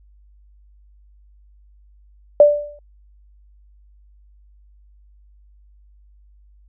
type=tone with exponential decay; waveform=sine; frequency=587.3 Hz; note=D5; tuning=in tune; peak=-3 dBFS; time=2.4-2.79 s; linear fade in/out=2 ms; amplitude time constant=84 ms; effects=added 50 Hz sine -48 dBFS peak until 6.68 s